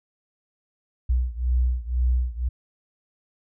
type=beating tone pair; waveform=sine; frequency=61.1 / 63.1 Hz; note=B1 / B1; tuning=-18 / +38 cents; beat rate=2 Hz; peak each=-22 / -24 dBFS; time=1.09-2.49 s; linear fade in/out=10 ms; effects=none